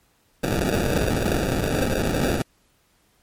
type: noise with sample-and-hold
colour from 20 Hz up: white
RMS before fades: -22 dBFS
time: 0.43-2.42 s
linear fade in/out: 5 ms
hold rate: 1050 Hz
effects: pink hiss -63 dBFS RMS until 3.22 s + MP3 64 kbps